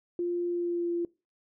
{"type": "tone with pitch glide", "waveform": "sine", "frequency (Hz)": [349.2, 343.8], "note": ["F4", "F4"], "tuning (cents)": [0, -27], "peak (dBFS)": -27, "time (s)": [0.19, 1.05], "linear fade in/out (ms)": 2, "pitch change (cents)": -27, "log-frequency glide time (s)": [0.48, 0.92], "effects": ["noise-tail reverb RT60 0.3 s tail -23 dB re dry"]}